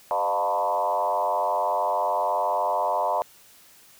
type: tone with frequency modulation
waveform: sine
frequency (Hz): 796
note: G5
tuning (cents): +26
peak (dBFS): -21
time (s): 0.11-3.22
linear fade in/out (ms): 0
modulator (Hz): 93.8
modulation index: 2.6
effects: white hiss -53 dBFS RMS until 3.99 s